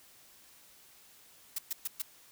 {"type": "noise bursts", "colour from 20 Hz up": "blue", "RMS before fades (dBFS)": -34, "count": 4, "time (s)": [1.56, 2.02], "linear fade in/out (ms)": 5, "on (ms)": 25, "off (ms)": 120, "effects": ["white hiss -59 dBFS RMS until 2.31 s"]}